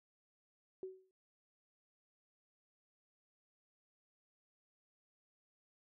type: tone with exponential decay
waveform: sine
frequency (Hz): 376.2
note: F#4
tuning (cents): +29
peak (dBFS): -39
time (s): 0.83-1.11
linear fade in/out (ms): 1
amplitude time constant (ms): 60
effects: none